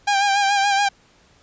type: tone with vibrato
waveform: sawtooth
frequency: 800 Hz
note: G5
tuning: 35 cents sharp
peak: -12 dBFS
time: 0.07-0.89 s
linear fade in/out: 10 ms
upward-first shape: sine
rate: 7 Hz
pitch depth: 41 cents each way
effects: pink hiss -55 dBFS RMS until 1.42 s + resampled to 16000 Hz